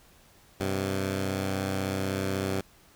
10% pulse tone pair together, 96.2 / 128.41 Hz, G2 / C3, -32 / -32 cents, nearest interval perfect fourth, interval 500 cents, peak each -20 / -28 dBFS, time 0.6-2.61 s, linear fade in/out 5 ms, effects pink hiss -58 dBFS RMS until 2.95 s

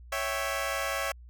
15% pulse chord, C# diminished, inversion none, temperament equal, 554.4 / 659.3 / 784 Hz, C#5 / E5 / G5, 0 / 0 / 0 cents, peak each -26 / -27 / -31 dBFS, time 0.12-1.12 s, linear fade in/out 5 ms, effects added 60 Hz sine -46 dBFS peak until 1.29 s

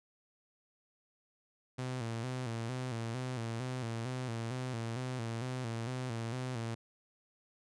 sawtooth tone with vibrato, 121 Hz, B2, 35 cents flat, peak -32 dBFS, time 1.78-6.75 s, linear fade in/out 10 ms, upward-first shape square, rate 2.2 Hz, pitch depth 94 cents each way, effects resampled to 22050 Hz

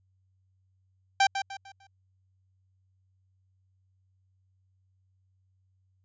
sawtooth tone with echo, 784 Hz, G5, in tune, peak -15 dBFS, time 1.2-1.27 s, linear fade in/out 5 ms, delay 150 ms, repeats 4, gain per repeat -9 dB, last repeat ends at 1.87 s, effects added 94 Hz sine -66 dBFS peak until 6.04 s + resampled to 16000 Hz

